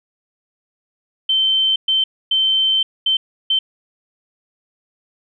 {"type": "tone bursts at uneven times", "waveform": "sine", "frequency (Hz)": 3098, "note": "G7", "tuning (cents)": -21, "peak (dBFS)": -13, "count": 5, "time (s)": [[1.29, 1.76], [1.88, 2.04], [2.31, 2.83], [3.06, 3.17], [3.5, 3.59]], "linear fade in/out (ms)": 5, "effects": []}